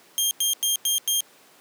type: tone bursts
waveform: 15% pulse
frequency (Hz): 3206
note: G7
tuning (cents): +38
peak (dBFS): -13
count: 5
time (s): 0.18-1.206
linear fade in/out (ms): 0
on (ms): 130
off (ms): 94
effects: pink hiss -53 dBFS RMS until 1.6 s + high-pass 300 Hz 12 dB/octave